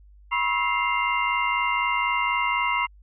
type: tone cluster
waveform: sine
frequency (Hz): 974 / 1078 / 1307 / 2097 / 2780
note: B5 / C#6 / E6 / C7 / F7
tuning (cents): -24 / -49 / -15 / +3 / -9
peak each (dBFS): -26 / -27 / -33 / -26 / -30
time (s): 0.31-2.87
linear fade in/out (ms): 20
effects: added 50 Hz sine -48 dBFS peak until 3.02 s